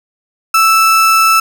35% pulse tone, 1318.5 Hz, E6, in tune, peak -5 dBFS, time 0.54-1.4 s, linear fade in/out 5 ms, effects none

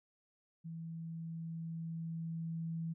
sine tone with level ramp, 164.3 Hz, E3, 5 cents flat, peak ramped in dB -42 to -36 dBFS, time 0.64-2.94 s, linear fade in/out 20 ms, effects none

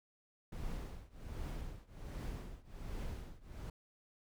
brown noise with tremolo, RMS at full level -40 dBFS, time 0.52-3.7 s, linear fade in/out 5 ms, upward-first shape triangle, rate 1.3 Hz, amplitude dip 95%, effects none

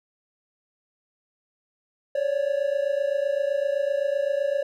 triangle tone pair together, 550 / 577.8 Hz, C#5 / D5, -14 / -28 cents, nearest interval minor second, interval 86 cents, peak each -23 dBFS, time 2.15-4.63 s, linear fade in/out 5 ms, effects none

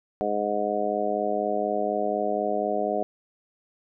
harmonic tone, 104.1 Hz, G#2, 5 cents sharp, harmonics 2 / 3 / 4 / 5 / 6 / 7, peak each -34 / -34 / -30 / -32 / -28 / -29 dBFS, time 0.21-3.03 s, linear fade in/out 0 ms, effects none

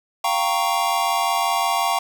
square chord, G half-diminished seventh, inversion third, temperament equal, 698.5 / 784 / 932.3 / 1108.7 Hz, F5 / G5 / Bb5 / Db6, 0 / 0 / 0 / 0 cents, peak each -25 dBFS, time 0.24-1.99 s, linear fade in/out 5 ms, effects none

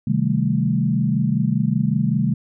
sine chord, A half-diminished seventh, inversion first, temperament equal with one note detuned, 130.81 / 155.56 / 194.64 / 220 Hz, C3 / Eb3 / G3 / A3, 0 / 0 / -12 / 0 cents, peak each -22 dBFS, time 0.07-2.34 s, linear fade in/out 5 ms, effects none

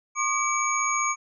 sine tone cluster, 1083 / 1198 / 2290 / 6600 Hz, C#6 / D6 / D7 / G#8, -41 / +34 / -44 / -12 cents, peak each -28 dBFS, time 0.15-1.16 s, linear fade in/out 50 ms, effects none

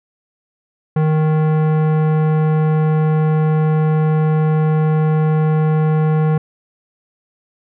sine tone with tanh clipping, 155.56 Hz, D#3, in tune, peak -14 dBFS, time 0.96-6.38 s, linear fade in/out 5 ms, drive 17 dB, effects none

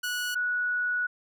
sawtooth / sine tone pair in turn, 1468 / 1468 Hz, F#6 / F#6, -14 / -14 cents, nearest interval unison, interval 0 cents, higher neither, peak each -25 dBFS, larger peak neither, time 0.03-0.35 / 0.35-1.07 s, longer second, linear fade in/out 10 ms, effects none

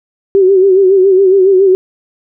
sine tone with vibrato, 382.4 Hz, G4, 43 cents flat, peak -4 dBFS, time 0.35-1.75 s, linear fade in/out 0 ms, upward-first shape sine, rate 7.2 Hz, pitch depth 71 cents each way, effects none

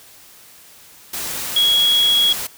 sine tone in noise, 3324 Hz, G#7, 1 cent sharp, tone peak -12 dBFS, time 1.56-2.33 s, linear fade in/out 5 ms, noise white, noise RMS -26 dBFS, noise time 1.13-2.47 s, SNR +11 dB, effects white hiss -45 dBFS RMS until 2.57 s

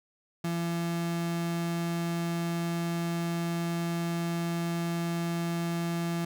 35% pulse tone, 169.4 Hz, E3, 48 cents sharp, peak -27 dBFS, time 0.44-6.25 s, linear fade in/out 5 ms, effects none

